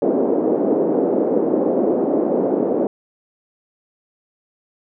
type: band-pass noise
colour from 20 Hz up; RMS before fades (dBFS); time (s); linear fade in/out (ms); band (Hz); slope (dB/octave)
white; -18; 0.02-2.87; 2; 250 to 500; 24
effects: none